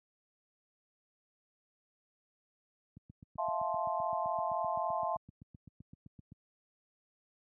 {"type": "click train", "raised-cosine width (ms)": 5, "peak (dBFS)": -37, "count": 27, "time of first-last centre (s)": [2.97, 6.321], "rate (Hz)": 7.76}
{"type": "chord", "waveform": "sine", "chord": "F major seventh", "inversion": "third", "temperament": "just", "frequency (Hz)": [654.8, 698.5, 873.1, 1047.7], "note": ["E5", "F5", "A5", "C6"], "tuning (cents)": [-12, 0, -14, 2], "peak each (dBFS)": -37, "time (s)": [3.38, 5.17], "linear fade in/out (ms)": 10}
{"effects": ["high-pass 100 Hz 12 dB/octave"]}